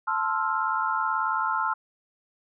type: chord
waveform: sine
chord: F major seventh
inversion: first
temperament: equal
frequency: 880 / 1046.5 / 1318.5 / 1396.9 Hz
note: A5 / C6 / E6 / F6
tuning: 0 / 0 / 0 / 0 cents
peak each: -29 dBFS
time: 0.07-1.74 s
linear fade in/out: 10 ms
effects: none